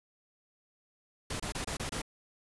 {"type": "noise bursts", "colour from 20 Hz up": "pink", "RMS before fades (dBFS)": -36, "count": 6, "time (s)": [1.3, 2.018], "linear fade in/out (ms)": 5, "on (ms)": 98, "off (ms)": 26, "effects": ["resampled to 24000 Hz"]}